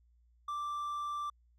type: tone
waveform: triangle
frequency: 1174.7 Hz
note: D6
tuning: in tune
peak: -33 dBFS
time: 0.48-1.3 s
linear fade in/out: 5 ms
effects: added 59 Hz sine -64 dBFS peak until 1.58 s